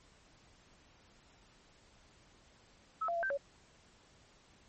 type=tone with pitch steps; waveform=sine; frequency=1297 / 685 / 678 / 1559 / 560 Hz; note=E6 / F5 / E5 / G6 / C#5; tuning=-28 / -34 / +49 / -10 / +18 cents; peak=-32 dBFS; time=3.01-3.375 s; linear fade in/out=10 ms; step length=73 ms; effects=pink hiss -64 dBFS RMS until 4.68 s + MP3 32 kbps